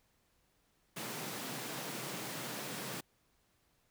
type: high-pass noise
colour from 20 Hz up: pink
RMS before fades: -42 dBFS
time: 0.96-3.01 s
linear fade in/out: 10 ms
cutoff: 120 Hz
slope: 96 dB/octave
effects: pink hiss -74 dBFS RMS until 3.9 s